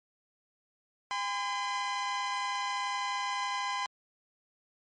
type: tone pair together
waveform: sawtooth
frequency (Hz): 809 / 1019.3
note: G#5 / C6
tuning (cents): -46 / -46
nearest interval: major third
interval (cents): 400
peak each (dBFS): -33 / -28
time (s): 1.11-3.86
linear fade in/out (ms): 0
effects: low-pass 6000 Hz 12 dB/octave + MP3 32 kbps